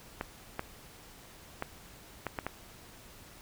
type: clicks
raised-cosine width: 0.5 ms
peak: -18 dBFS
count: 6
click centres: 0.211 / 0.594 / 1.624 / 2.267 / 2.388 / 2.466 s
effects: pink hiss -53 dBFS RMS until 3.41 s